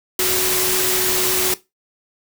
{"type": "tone in noise", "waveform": "sine", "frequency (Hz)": 370, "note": "F#4", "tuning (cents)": 0, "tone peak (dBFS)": -23, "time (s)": [0.19, 1.54], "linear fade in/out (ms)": 2, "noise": "white", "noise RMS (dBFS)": -19, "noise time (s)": [0.19, 1.54], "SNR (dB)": -7, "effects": ["noise-tail reverb RT60 0.2 s tail -17 dB re dry"]}